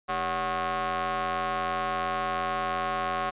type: ring-modulated tone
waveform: sawtooth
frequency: 174.61 Hz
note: F3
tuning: in tune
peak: -20 dBFS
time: 0.08-3.31 s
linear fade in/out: 20 ms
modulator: 916 Hz
effects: resampled to 8000 Hz